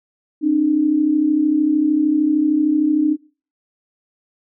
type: tone pair together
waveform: sine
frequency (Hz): 270.8 / 304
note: C#4 / D#4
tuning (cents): -40 / -40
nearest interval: major second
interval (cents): 200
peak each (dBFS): -20 / -14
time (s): 0.41-3.17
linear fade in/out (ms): 50
effects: noise-tail reverb RT60 0.4 s tail -24 dB re dry